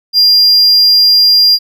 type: tone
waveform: triangle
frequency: 4800 Hz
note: D8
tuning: 37 cents sharp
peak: -3 dBFS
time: 0.13-1.59 s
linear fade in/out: 50 ms
effects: none